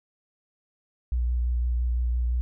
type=tone with vibrato; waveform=sine; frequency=60.4 Hz; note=B1; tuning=38 cents flat; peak=-22 dBFS; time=1.12-2.41 s; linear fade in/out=0 ms; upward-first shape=sine; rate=5.9 Hz; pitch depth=21 cents each way; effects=none